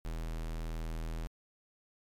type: tone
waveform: square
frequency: 40.48 Hz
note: E1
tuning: 31 cents flat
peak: -36 dBFS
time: 0.05-1.27 s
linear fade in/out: 0 ms
effects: MP3 96 kbps